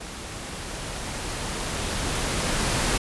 pink noise with level ramp, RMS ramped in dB -37 to -23 dBFS, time 0-2.98 s, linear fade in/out 10 ms, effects resampled to 24000 Hz

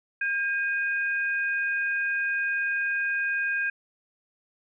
sine tone pair together, 1610.1 / 2489 Hz, G6 / D#7, +46 / 0 cents, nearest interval minor sixth, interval 754 cents, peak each -25 / -31 dBFS, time 0.21-3.7 s, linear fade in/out 5 ms, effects none

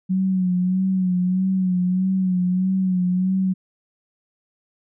sine tone with vibrato, 184.9 Hz, F#3, 1 cent flat, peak -17 dBFS, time 0.09-3.54 s, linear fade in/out 20 ms, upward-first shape sine, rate 1.6 Hz, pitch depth 47 cents each way, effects none

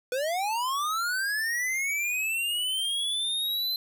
square linear sweep, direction up, 485.2 to 4087 Hz, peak -27 dBFS, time 0.12-3.76 s, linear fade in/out 2 ms, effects none

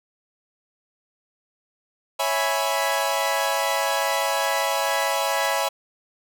sawtooth chord, C# minor seventh, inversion none, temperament equal, 554.4 / 659.3 / 830.6 / 987.8 Hz, C#5 / E5 / G#5 / B5, 0 / 0 / 0 / 0 cents, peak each -23 dBFS, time 2.19-5.69 s, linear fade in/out 10 ms, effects none

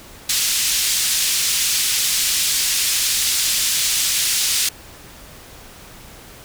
white band-pass noise, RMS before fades -19 dBFS, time 0.29-4.69 s, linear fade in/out 5 ms, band 2800 to 8500 Hz, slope 12 dB/octave, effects pink hiss -41 dBFS RMS until 6.44 s

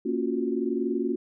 sine chord, Gb major seventh, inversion first, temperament equal, 233.1 / 277.2 / 349.2 / 370 Hz, Bb3 / Db4 / F4 / Gb4, 0 / 0 / 0 / 0 cents, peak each -30 dBFS, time 0.05-1.16 s, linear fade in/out 10 ms, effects none

